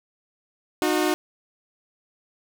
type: tone pair together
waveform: sawtooth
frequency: 306.1 / 364 Hz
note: D#4 / F#4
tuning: -28 / -28 cents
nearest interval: minor third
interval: 300 cents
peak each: -19 dBFS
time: 0.82-1.14 s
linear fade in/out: 0 ms
effects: none